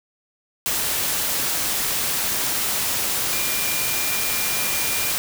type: tone in noise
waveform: sine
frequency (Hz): 2400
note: D7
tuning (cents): +37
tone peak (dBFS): -30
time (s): 3.33-5.11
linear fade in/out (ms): 0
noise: white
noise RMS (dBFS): -23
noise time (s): 0.66-5.18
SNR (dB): -10
effects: none